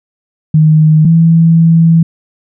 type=tone pair in turn; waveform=sine; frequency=155.56 / 164.81 Hz; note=D#3 / E3; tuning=0 / 0 cents; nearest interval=minor second; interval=100 cents; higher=second; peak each=-3 dBFS; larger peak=neither; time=0.54-1.05 / 1.05-2.03 s; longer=second; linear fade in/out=5 ms; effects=none